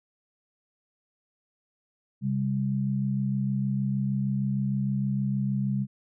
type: tone pair together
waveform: sine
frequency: 133.42 / 199.9 Hz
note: C3 / G3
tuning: +34 / +34 cents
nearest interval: perfect fifth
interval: 700 cents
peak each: -27 dBFS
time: 2.21-5.87 s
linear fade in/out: 50 ms
effects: none